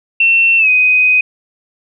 sine tone with pitch glide, 2700 to 2505 Hz, E7 to D#7, +41 to +11 cents, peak -7 dBFS, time 0.2-1.21 s, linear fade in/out 5 ms, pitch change -130 cents, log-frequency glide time 0.58-0.69 s, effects none

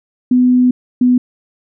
sine tone pair in turn, 250 / 248.7 Hz, B3 / B3, +21 / +12 cents, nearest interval unison, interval 9 cents, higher first, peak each -7 dBFS, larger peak neither, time 0.31-0.71 / 1.01-1.18 s, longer first, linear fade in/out 5 ms, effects none

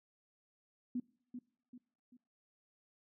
sine tone with echo, 246.9 Hz, B3, in tune, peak -34 dBFS, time 0.95-1 s, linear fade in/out 5 ms, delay 390 ms, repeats 3, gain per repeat -8 dB, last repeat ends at 2.17 s, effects noise-tail reverb RT60 0.6 s tail -23 dB re dry

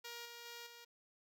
5% pulse tone with level steps, 472.5 Hz, A#4, 23 cents sharp, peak -35 / -39 / -37 / -43 dBFS, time 0.04-0.85 s, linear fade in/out 10 ms, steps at 0.25 / 0.45 / 0.66 s, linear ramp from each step 10 ms, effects none

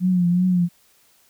sine tone with vibrato, 178.9 Hz, F3, 42 cents sharp, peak -15 dBFS, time 0-0.69 s, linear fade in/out 50 ms, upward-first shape triangle, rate 2.7 Hz, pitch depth 64 cents each way, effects white hiss -58 dBFS RMS until 1.29 s

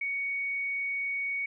sine tone, 2234 Hz, C#7, 13 cents sharp, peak -29 dBFS, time 0.01-1.46 s, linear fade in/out 5 ms, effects none

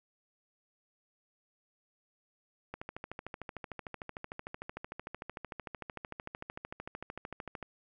click train, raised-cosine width 0.5 ms, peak -25 dBFS, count 66, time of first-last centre 2.74-7.627 s, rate 13.3 Hz, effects none

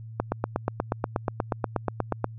click train, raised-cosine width 1 ms, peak -10 dBFS, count 18, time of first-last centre 0.2-2.243 s, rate 8.32 Hz, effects added 112 Hz sine -38 dBFS peak until 2.38 s

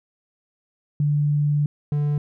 sine / triangle tone pair in turn, 146.83 / 146.83 Hz, D3 / D3, 0 / 0 cents, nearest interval unison, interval 0 cents, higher neither, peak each -17 dBFS, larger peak neither, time 1-1.66 / 1.92-2.18 s, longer first, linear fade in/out 2 ms, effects none

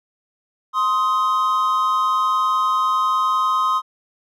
triangle tone pair together, 1046.5 / 1256.4 Hz, C6 / D#6, 0 / +16 cents, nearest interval minor third, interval 316 cents, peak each -17 dBFS, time 0.73-3.82 s, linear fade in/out 50 ms, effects none

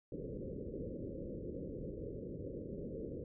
white low-pass noise, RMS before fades -44 dBFS, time 0.12-3.24 s, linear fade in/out 2 ms, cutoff 540 Hz, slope 96 dB/octave, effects none

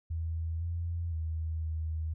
sine tone with pitch steps, 81.7 / 84.8 / 80.2 / 79.5 Hz, E2 / E2 / E2 / D#2, -15 / +50 / -47 / +38 cents, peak -31 dBFS, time 0.1-2.14 s, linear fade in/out 10 ms, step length 510 ms, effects none

